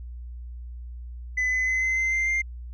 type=tone with pitch steps; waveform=sine; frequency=2010 / 2025 / 2040 / 2056 / 2071 / 2087 / 2103 Hz; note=B6 / B6 / C7 / C7 / C7 / C7 / C7; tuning=+30 / +43 / -44 / -31 / -18 / -5 / +8 cents; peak=-19 dBFS; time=1.37-2.42 s; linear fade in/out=10 ms; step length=150 ms; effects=tanh soft clip ceiling -21 dBFS + added 60 Hz sine -35 dBFS peak until 2.73 s